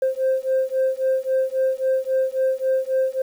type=beating tone pair; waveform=sine; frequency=523.3 / 527 Hz; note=C5 / C5; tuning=0 / +12 cents; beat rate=3.7 Hz; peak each=-20 dBFS; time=0.02-3.22 s; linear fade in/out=5 ms; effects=tanh soft clip ceiling -14 dBFS + 8-bit